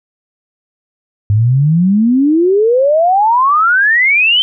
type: exponential sweep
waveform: sine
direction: up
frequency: 100.2 to 3141 Hz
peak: -7 dBFS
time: 1.3-4.42 s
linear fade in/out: 0 ms
effects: none

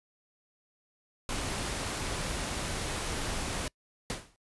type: noise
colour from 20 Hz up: pink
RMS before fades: -34 dBFS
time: 1.29-3.68 s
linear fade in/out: 2 ms
type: noise with exponential decay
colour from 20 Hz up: pink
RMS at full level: -31 dBFS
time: 4.1-4.36 s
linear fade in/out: 0 ms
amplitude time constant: 55 ms
effects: noise-tail reverb RT60 0.1 s tail -25 dB re dry + resampled to 24000 Hz

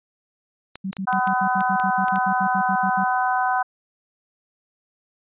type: clicks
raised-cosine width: 0.2 ms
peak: -17 dBFS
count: 9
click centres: 0.756 / 0.93 / 0.968 / 1.128 / 1.274 / 1.607 / 1.799 / 2.083 / 2.159 s
type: tone bursts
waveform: sine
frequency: 191.4 Hz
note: G3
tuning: 41 cents flat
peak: -24 dBFS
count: 16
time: 0.84-3.043 s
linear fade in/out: 10 ms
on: 73 ms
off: 69 ms
type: harmonic tone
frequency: 251.6 Hz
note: B3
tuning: 32 cents sharp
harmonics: 3 / 4 / 5 / 6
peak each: -21 / -24 / -29 / -26 dBFS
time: 1.07-3.63 s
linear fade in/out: 10 ms
effects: resampled to 8000 Hz

